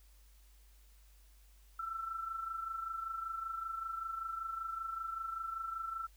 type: tone with amplitude modulation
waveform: sine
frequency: 1336 Hz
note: E6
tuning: 23 cents sharp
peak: -35 dBFS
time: 1.79-6.07 s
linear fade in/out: 5 ms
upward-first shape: sine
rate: 25.2 Hz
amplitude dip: 60%
effects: added 50 Hz sine -59 dBFS peak until 6.16 s + white hiss -69 dBFS RMS until 6.16 s